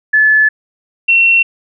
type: tone pair in turn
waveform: sine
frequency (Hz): 1728 / 2719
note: A6 / F7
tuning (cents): -32 / -47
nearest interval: minor sixth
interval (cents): 785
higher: second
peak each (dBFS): -6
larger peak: neither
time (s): 0.13-0.49 / 1.08-1.43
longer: first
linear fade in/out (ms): 10
effects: none